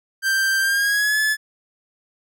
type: tone with pitch glide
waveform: 45% pulse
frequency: 1572 to 1724.2 Hz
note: G6 to A6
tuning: +4 to -36 cents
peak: -17 dBFS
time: 0.22-1.37 s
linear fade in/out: 50 ms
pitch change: +160 cents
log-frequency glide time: 0.6-1.2 s
effects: none